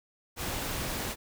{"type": "noise", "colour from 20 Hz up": "pink", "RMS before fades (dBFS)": -34, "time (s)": [0.36, 1.16], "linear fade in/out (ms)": 50, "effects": []}